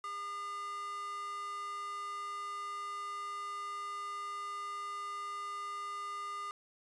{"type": "tone with high-pass filter", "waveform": "square", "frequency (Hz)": 405.1, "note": "G#4", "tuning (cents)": -43, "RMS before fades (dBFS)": -41, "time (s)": [0.04, 6.51], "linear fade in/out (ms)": 0, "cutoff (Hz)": 1100, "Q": 5.8, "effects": ["resampled to 24000 Hz"]}